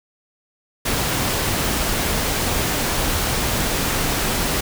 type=noise; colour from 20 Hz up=pink; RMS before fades=-21 dBFS; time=0.85-4.61 s; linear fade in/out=10 ms; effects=none